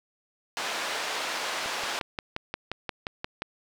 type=band-pass noise; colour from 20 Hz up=pink; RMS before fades=-32 dBFS; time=0.57-1.99 s; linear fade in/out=0 ms; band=650 to 5600 Hz; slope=12 dB/octave
type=click train; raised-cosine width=0.3 ms; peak=-15 dBFS; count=11; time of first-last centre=1.66-3.421 s; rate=5.68 Hz
effects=none